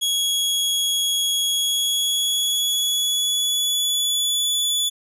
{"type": "tone with pitch glide", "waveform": "sawtooth", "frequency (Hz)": [3331, 3448], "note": ["G#7", "A7"], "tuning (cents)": [4, -36], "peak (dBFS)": -16, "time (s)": [0.01, 4.9], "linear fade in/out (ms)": 20, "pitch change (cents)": 60, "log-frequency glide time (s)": [1.5, 4.51], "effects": ["resampled to 32000 Hz"]}